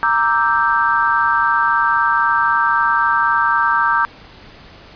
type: chord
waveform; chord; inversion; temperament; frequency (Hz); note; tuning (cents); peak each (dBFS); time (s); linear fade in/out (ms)
sine; E half-diminished seventh; second; equal; 932.3 / 1174.7 / 1318.5 / 1568; Bb5 / D6 / E6 / G6; 0 / 0 / 0 / 0; -18 / -18 / -20 / -17; 0.03-4.05; 0
effects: pink hiss -41 dBFS RMS until 4.95 s + resampled to 11025 Hz